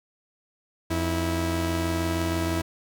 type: tone pair together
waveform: sawtooth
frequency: 86.27 / 325.7 Hz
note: F2 / E4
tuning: -21 / -21 cents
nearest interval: octave + major seventh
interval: 2300 cents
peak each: -23 dBFS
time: 0.9-2.62 s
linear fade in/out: 10 ms
effects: none